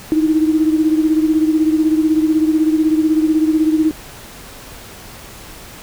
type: beating tone pair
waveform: sine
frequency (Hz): 311.1 / 327.1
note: D#4 / E4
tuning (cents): 0 / -13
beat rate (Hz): 16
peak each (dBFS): -12 / -18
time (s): 0.12-3.91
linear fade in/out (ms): 0
effects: pink hiss -36 dBFS RMS until 5.82 s